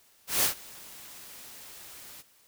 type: noise with ADSR envelope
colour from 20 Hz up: white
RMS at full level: -23 dBFS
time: 0.27-2.23 s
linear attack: 160 ms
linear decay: 110 ms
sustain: -24 dB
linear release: 29 ms
effects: white hiss -62 dBFS RMS until 2.47 s